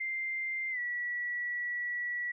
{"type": "tone with pitch glide", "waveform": "sine", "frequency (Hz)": [2093, 1941.6], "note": ["C7", "B6"], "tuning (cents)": [0, -30], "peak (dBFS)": -32, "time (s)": [0, 2.32], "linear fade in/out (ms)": 10, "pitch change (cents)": -130, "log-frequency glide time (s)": [0.71, 0.79], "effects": []}